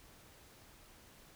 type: silence
effects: pink hiss -60 dBFS RMS until 1.35 s